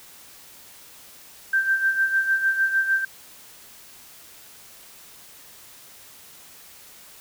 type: tone with tremolo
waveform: sine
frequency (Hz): 1568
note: G6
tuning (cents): 0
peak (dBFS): -16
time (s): 1.53-3.05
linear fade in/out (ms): 5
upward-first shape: sine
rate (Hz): 6.6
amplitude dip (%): 65
effects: white hiss -47 dBFS RMS until 7.2 s